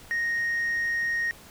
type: tone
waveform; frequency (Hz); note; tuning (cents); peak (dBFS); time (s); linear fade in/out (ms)
sine; 1864.7; A#6; 0; -22; 0.11-1.31; 0
effects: tanh soft clip ceiling -23 dBFS + pink hiss -49 dBFS RMS until 1.5 s